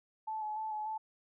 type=tone with vibrato; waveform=sine; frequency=863 Hz; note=A5; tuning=34 cents flat; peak=-35 dBFS; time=0.27-0.98 s; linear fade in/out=10 ms; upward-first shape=square; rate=3.4 Hz; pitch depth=20 cents each way; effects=none